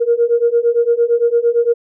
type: beating tone pair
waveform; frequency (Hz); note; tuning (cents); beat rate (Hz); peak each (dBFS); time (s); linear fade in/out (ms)
sine; 466.2 / 475; A#4 / A#4; 0 / +33; 8.8; -14 / -13; 0-1.74; 20
effects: tanh soft clip ceiling -3 dBFS